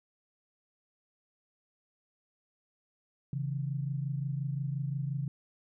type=tone pair together; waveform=sine; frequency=135.8 / 161.5 Hz; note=C#3 / E3; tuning=-35 / -35 cents; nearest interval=minor third; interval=300 cents; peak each=-32 / -37 dBFS; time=3.33-5.28 s; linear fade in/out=2 ms; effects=none